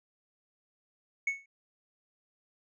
triangle tone with exponential decay, 2210 Hz, C#7, 6 cents flat, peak -23 dBFS, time 1.27-1.46 s, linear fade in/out 5 ms, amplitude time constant 41 ms, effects resampled to 16000 Hz

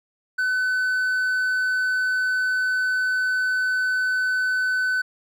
triangle tone, 1509 Hz, F#6, 34 cents sharp, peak -18 dBFS, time 0.38-5.02 s, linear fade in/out 10 ms, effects none

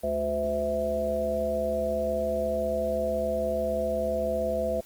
harmonic tone with a mistuned harmonic, 73 Hz, D2, 10 cents flat, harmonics 1 / 3 / 5 / 7 / 9, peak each -37 / -35 / -38 / -29 / -28 dBFS, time 0.03-4.81 s, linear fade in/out 10 ms, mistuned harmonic 3, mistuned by -30 cents, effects white hiss -54 dBFS RMS until 4.85 s + Opus 24 kbps

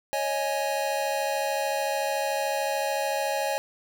square chord, C# suspended second, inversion none, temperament equal with one note detuned, 554.4 / 628 / 830.6 Hz, C#5 / D#5 / G#5, 0 / +16 / 0 cents, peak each -30 / -32 / -30 dBFS, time 0.13-3.58 s, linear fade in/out 0 ms, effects none

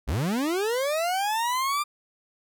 40% pulse linear sweep, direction up, 49.52 to 1200 Hz, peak -23 dBFS, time 0.07-1.84 s, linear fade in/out 20 ms, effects none

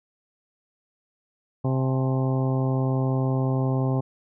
harmonic tone with a mistuned harmonic, 131.6 Hz, C3, 10 cents sharp, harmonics 1 / 2 / 3 / 4 / 5 / 6 / 7 / 8, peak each -22 / -28 / -32 / -34 / -36 / -38 / -39 / -40 dBFS, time 1.64-4.01 s, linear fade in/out 10 ms, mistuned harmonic 7, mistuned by -88 cents, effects none

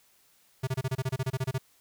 square tone bursts, 130.81 Hz, C3, in tune, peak -27 dBFS, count 14, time 0.63-1.583 s, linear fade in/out 10 ms, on 43 ms, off 27 ms, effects white hiss -64 dBFS RMS until 1.8 s

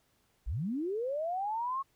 sine linear sweep, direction up, 37.3 to 1108.7 Hz, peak -31 dBFS, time 0.46-1.83 s, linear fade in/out 20 ms, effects pink hiss -72 dBFS RMS until 1.95 s

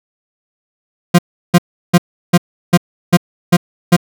40% pulse tone bursts, 174.61 Hz, F3, in tune, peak -3 dBFS, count 8, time 1.14-3.966 s, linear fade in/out 10 ms, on 47 ms, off 350 ms, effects none

